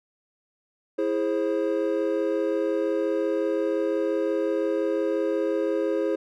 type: chord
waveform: triangle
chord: E augmented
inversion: none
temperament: equal with one note detuned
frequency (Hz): 329.6 / 415.3 / 530.6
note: E4 / G#4 / B#4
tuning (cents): 0 / 0 / +24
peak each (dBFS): -25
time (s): 0.98-6.16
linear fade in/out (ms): 10
effects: none